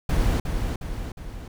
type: noise with echo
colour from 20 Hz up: brown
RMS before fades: -21 dBFS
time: 0.09-0.4 s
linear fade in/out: 5 ms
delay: 360 ms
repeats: 3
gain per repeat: -5 dB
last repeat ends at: 1.48 s
effects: none